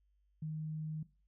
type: tone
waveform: sine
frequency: 155.56 Hz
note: D#3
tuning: in tune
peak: -37 dBFS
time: 0.42-1.03 s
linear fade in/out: 5 ms
effects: noise-tail reverb RT60 0.3 s tail -17 dB re dry + added 50 Hz sine -70 dBFS peak until 1.27 s